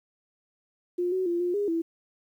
sine tone with pitch steps, 354.5 / 373.4 / 344.9 / 354.1 / 408.6 / 331.3 Hz, F4 / F#4 / F4 / F4 / G#4 / E4, +26 / +16 / -22 / +24 / -28 / +9 cents, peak -24 dBFS, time 0.98-1.82 s, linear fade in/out 10 ms, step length 140 ms, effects 10-bit

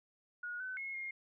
sine tone with pitch steps, 1447 / 1514 / 2168 / 2134 Hz, F#6 / F#6 / C#7 / C7, -39 / +39 / -39 / +34 cents, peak -39 dBFS, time 0.43-1.11 s, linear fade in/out 5 ms, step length 170 ms, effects none

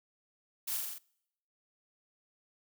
blue noise with echo, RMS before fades -36 dBFS, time 0.67-0.77 s, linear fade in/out 10 ms, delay 43 ms, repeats 5, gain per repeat -2 dB, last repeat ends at 0.985 s, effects noise-tail reverb RT60 0.8 s tail -26 dB re dry

